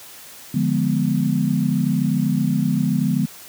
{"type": "chord", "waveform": "sine", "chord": "D diminished seventh", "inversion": "none", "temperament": "equal", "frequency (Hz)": [146.83, 174.61, 207.7, 246.9], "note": ["D3", "F3", "Ab3", "Cb4"], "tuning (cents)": [0, 0, 0, 0], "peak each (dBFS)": -22, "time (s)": [0.54, 3.26], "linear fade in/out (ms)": 5, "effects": ["white hiss -41 dBFS RMS until 3.48 s", "high-pass 80 Hz 12 dB/octave"]}